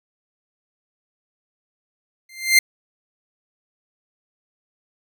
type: tone with exponential growth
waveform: sawtooth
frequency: 2093 Hz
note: C7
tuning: in tune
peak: -4 dBFS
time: 2.29-2.59 s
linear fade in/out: 5 ms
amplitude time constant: 64 ms
effects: none